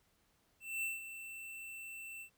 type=tone with ADSR envelope; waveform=square; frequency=2679 Hz; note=E7; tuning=27 cents sharp; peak=-35 dBFS; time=0.6-2.3 s; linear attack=230 ms; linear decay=170 ms; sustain=-11 dB; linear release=87 ms; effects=pink hiss -74 dBFS RMS until 2.37 s